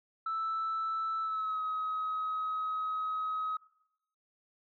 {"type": "tone with pitch glide", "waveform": "sine", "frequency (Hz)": [1318.5, 1269.9], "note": ["E6", "D#6"], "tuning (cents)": [0, 35], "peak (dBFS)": -30, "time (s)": [0.26, 3.57], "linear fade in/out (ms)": 5, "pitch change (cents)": -65, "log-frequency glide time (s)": [1.21, 1.61], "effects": ["noise-tail reverb RT60 0.8 s tail -20 dB re dry", "tanh soft clip ceiling -28 dBFS"]}